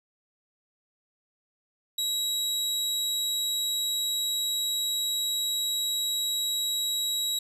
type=tone; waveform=sawtooth; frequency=3860 Hz; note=B7; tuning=40 cents flat; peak=-23 dBFS; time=1.98-7.39 s; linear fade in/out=5 ms; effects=resampled to 32000 Hz + 9-bit